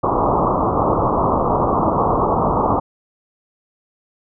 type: low-pass noise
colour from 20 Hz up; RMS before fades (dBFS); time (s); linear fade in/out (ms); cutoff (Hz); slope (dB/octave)
white; -17; 0.03-2.8; 10; 1200; 96
effects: none